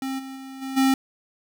square tone with level steps, 266.6 Hz, C4, 33 cents sharp, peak -27 / -35 / -37 / -30 / -17 dBFS, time 0.02-0.94 s, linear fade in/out 2 ms, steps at 0.18 / 0.35 / 0.61 / 0.76 s, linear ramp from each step 20 ms, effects none

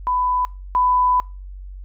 sine tone pair in turn, 998 / 998 Hz, B5 / B5, +18 / +18 cents, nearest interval unison, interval 0 cents, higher neither, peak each -17 / -14 dBFS, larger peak second, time 0.07-0.45 / 0.75-1.2 s, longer second, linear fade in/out 0 ms, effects noise-tail reverb RT60 0.3 s tail -24 dB re dry + added 47 Hz sine -32 dBFS peak until 1.84 s

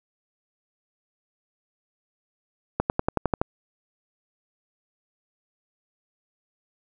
accelerating click train, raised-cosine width 1 ms, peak -7 dBFS, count 8, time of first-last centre 2.8-3.415 s, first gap 99 ms, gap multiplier 0.96, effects none

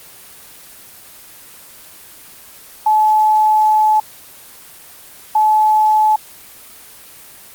sine tone bursts at uneven times, 860 Hz, A5, 40 cents flat, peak -9 dBFS, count 2, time 2.86-4 / 5.35-6.16 s, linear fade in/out 5 ms, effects white hiss -39 dBFS RMS until 7.54 s + Opus 24 kbps

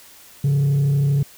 sine tone with frequency modulation, 140.9 Hz, C#3, 29 cents sharp, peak -12 dBFS, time 0.44-1.23 s, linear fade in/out 5 ms, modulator 32.6 Hz, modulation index 0.26, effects tanh soft clip ceiling -14 dBFS + white hiss -46 dBFS RMS until 1.37 s

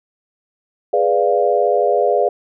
sine chord, G# diminished seventh, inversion none, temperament equal, 415.3 / 493.9 / 587.3 / 698.5 Hz, G#4 / B4 / D5 / F5, 0 / 0 / 0 / 0 cents, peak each -18 dBFS, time 0.93-2.29 s, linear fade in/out 5 ms, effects none

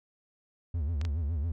triangle tone with vibrato, 77.78 Hz, D#2, in tune, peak -26 dBFS, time 0.74-1.52 s, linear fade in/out 5 ms, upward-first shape sine, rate 7.2 Hz, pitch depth 190 cents each way
clicks, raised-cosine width 0.2 ms, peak -23 dBFS, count 2, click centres 1.014 / 1.051 s
effects none

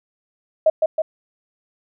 sine tone with echo, 631 Hz, D#5, 24 cents sharp, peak -10 dBFS, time 0.66-0.7 s, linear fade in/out 5 ms, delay 160 ms, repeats 2, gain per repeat -3 dB, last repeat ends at 1.02 s, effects none

